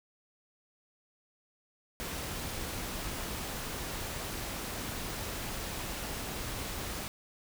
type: noise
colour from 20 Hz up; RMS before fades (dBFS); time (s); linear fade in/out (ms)
pink; -38; 2-7.08; 0
effects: none